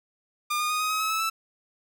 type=tone with pitch steps; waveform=sawtooth; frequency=1207 / 1222.4 / 1238.1 / 1253.9 / 1269.9 / 1286.2 / 1302.6 / 1319.3 Hz; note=D6 / D#6 / D#6 / D#6 / D#6 / E6 / E6 / E6; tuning=+47 / -31 / -9 / +13 / +35 / -43 / -21 / +1 cents; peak=-21 dBFS; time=0.5-1.3 s; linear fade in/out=10 ms; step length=100 ms; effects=none